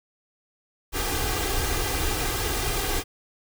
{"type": "noise with comb filter", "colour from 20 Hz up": "pink", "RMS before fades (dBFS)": -26, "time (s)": [0.92, 3.04], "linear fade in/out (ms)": 50, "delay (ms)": 2.5, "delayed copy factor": 0.7, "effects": []}